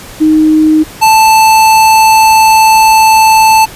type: tone pair in turn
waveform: sine / square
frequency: 311.1 / 879.9 Hz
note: D#4 / A5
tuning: 0 / 0 cents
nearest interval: octave + tritone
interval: 1800 cents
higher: second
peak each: -3 dBFS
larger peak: neither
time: 0.2-0.84 / 1.01-3.66 s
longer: second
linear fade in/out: 20 ms
effects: pink hiss -29 dBFS RMS until 3.75 s + resampled to 32000 Hz